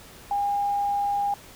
sine tone, 810 Hz, G#5, 43 cents flat, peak -22 dBFS, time 0.31-1.34 s, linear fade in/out 2 ms, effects pink hiss -47 dBFS RMS until 1.55 s

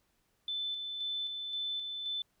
sine tone with tremolo, 3520 Hz, A7, in tune, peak -33 dBFS, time 0.48-2.22 s, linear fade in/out 2 ms, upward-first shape square, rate 1.9 Hz, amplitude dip 35%, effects pink hiss -75 dBFS RMS until 2.4 s

